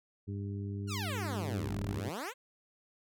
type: harmonic tone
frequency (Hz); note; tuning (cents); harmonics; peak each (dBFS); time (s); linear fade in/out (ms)
100; G2; +35; 1 / 2 / 3 / 4; -36 / -42 / -46 / -48; 0.27-2.1; 20
type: exponential two-way sweep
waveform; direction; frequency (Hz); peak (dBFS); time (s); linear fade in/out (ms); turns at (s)
10% pulse; down then up; 1492 to 34.54 to 558; -29; 0.87-2.34; 50; 1.83
effects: none